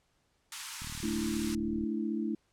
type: high-pass noise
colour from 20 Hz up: white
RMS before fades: -39 dBFS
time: 0.52-1.55 s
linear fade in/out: 2 ms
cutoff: 850 Hz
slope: 96 dB/octave
type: click train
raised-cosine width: 5 ms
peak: -32 dBFS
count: 40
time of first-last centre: 0.82-1.838 s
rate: 38.3 Hz
type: chord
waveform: sine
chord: A suspended fourth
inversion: none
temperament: equal with one note detuned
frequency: 219.4 / 293.7 / 329.6 Hz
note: A3 / D4 / E4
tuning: -5 / 0 / 0 cents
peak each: -33 / -37 / -35 dBFS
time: 1.03-2.35 s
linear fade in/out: 5 ms
effects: pink hiss -73 dBFS RMS until 2.52 s + low-pass 9000 Hz 12 dB/octave